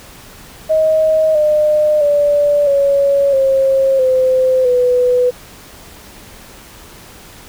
sine tone with pitch steps, 630 / 605.4 / 581.7 / 559 / 537.2 / 516.2 / 496 Hz, D#5 / D#5 / D5 / C#5 / C5 / C5 / B4, +21 / -48 / -17 / +14 / +46 / -23 / +7 cents, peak -9 dBFS, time 0.69-5.31 s, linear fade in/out 20 ms, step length 660 ms, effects pink hiss -38 dBFS RMS until 7.48 s

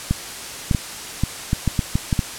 clicks, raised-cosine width 5 ms, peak -5 dBFS, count 10, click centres 0.11 / 0.712 / 0.748 / 1.236 / 1.531 / 1.677 / 1.792 / 1.955 / 2.128 / 2.192 s, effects white hiss -32 dBFS RMS until 2.38 s + low-pass 10000 Hz 12 dB/octave

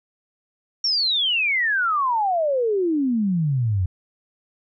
sine exponential sweep, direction down, 5630 to 87.31 Hz, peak -18 dBFS, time 0.84-3.86 s, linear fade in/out 5 ms, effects none

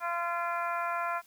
harmonic tone, 343.4 Hz, F4, 29 cents flat, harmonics 2 / 3 / 4 / 5 / 6 / 7, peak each -35 / -34 / -34 / -42 / -46 / -43 dBFS, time 0-1.22 s, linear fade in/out 50 ms, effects white hiss -61 dBFS RMS until 1.26 s

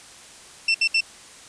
30% pulse tone bursts, 2685 Hz, E7, 31 cents sharp, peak -14 dBFS, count 3, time 0.68-1.007 s, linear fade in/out 5 ms, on 65 ms, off 66 ms, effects white hiss -45 dBFS RMS until 1.48 s + resampled to 22050 Hz

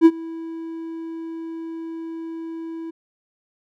triangle tone with ADSR envelope, 328 Hz, E4, 9 cents flat, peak -3 dBFS, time 0.01-2.91 s, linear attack 46 ms, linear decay 49 ms, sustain -24 dB, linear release 13 ms, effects none

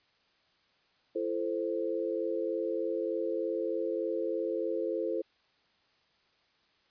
sine chord, A minor, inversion second, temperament equal with one note detuned, 337.9 / 440 / 523.3 Hz, E4 / A4 / C5, +43 / 0 / 0 cents, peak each -34 dBFS, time 1.15-5.22 s, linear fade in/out 10 ms, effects white hiss -69 dBFS RMS until 6.9 s + resampled to 11025 Hz

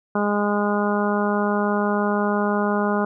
harmonic tone, 205.9 Hz, G#3, 15 cents flat, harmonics 1 / 2 / 3 / 4 / 5 / 6 / 7, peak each -22 / -25 / -27 / -28 / -29 / -30 / -30 dBFS, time 0.15-3.05 s, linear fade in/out 5 ms, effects none

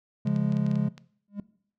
triangle chord, Db major, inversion none, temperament just, 138.59 / 173.24 / 207.9 Hz, Db3 / F3 / Ab3, 0 / -14 / +2 cents, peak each -25 / -27 / -24 dBFS, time 0.25-0.89 s, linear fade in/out 10 ms
clicks, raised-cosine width 0.2 ms, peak -28 dBFS, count 8, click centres 0.273 / 0.362 / 0.523 / 0.569 / 0.665 / 0.714 / 0.756 / 0.979 s
triangle tone with exponential growth, 203 Hz, G#3, 39 cents flat, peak -25 dBFS, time 1.28-1.4 s, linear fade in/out 2 ms, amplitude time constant 24 ms
effects noise-tail reverb RT60 0.6 s tail -20 dB re dry

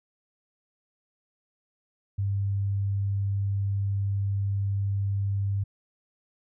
sine tone, 99.3 Hz, G2, 23 cents sharp, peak -24 dBFS, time 2.18-5.64 s, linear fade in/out 10 ms, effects none

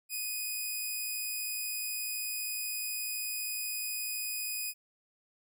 5% pulse tone, 2489 Hz, D#7, in tune, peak -24 dBFS, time 0.09-4.74 s, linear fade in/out 50 ms, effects none

